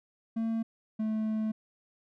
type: tone pair in turn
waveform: triangle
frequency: 225.7 / 217.7 Hz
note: A3 / A3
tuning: +44 / -18 cents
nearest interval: minor second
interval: 62 cents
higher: first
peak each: -26 dBFS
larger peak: neither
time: 0.36-0.63 / 0.99-1.52 s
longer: second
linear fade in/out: 10 ms
effects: none